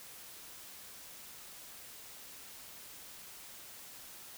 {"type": "silence", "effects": ["white hiss -51 dBFS RMS until 4.37 s"]}